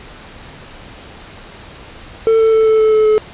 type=tone with pitch steps; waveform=triangle; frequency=448 / 444.9 / 441.8 / 438.8 / 435.7 / 432.7 / 429.8 Hz; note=A4 / A4 / A4 / A4 / A4 / A4 / A4; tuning=+31 / +19 / +7 / -5 / -17 / -29 / -41 cents; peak=-6 dBFS; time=2.27-3.18 s; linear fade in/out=0 ms; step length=130 ms; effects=pink hiss -36 dBFS RMS until 3.33 s + resampled to 8000 Hz